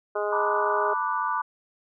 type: harmonic tone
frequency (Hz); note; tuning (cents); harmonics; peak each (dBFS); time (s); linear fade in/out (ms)
207.7; G#3; 0; 2 / 3 / 4 / 5 / 6 / 7; -28 / -29 / -35 / -35 / -34 / -37; 0.15-0.94; 10
type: chord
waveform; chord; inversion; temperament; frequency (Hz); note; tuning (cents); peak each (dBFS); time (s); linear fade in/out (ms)
sine; B minor seventh; third; equal with one note detuned; 893.3 / 987.8 / 1174.7 / 1480; A5 / B5 / D6 / F#6; +26 / 0 / 0 / 0; -31 / -28 / -28 / -33; 0.32-1.42; 10
effects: none